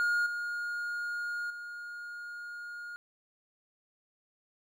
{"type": "tone with level steps", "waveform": "triangle", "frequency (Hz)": 1426, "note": "F6", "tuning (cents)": 36, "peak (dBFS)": [-24, -31, -38], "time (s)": [0, 2.96], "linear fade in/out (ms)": 0, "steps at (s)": [0.26, 1.5], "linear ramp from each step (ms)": 5, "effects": []}